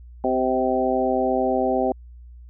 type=harmonic tone with a mistuned harmonic; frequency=128.9 Hz; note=C3; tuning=26 cents flat; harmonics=2 / 3 / 4 / 5 / 6; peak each=-25 / -25 / -25 / -25 / -25 dBFS; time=0.24-1.92 s; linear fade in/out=2 ms; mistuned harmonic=4; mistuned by=+15 cents; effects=added 60 Hz sine -40 dBFS peak until 2.49 s